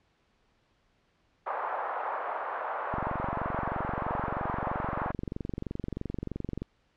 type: band-pass noise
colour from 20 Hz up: white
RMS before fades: -34 dBFS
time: 1.46-5.12 s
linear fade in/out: 10 ms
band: 570 to 1200 Hz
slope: 24 dB/octave
type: click train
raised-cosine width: 3 ms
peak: -21 dBFS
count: 86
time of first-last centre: 2.94-6.62 s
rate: 23.1 Hz
effects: pink hiss -70 dBFS RMS until 6.96 s + low-pass 4000 Hz 12 dB/octave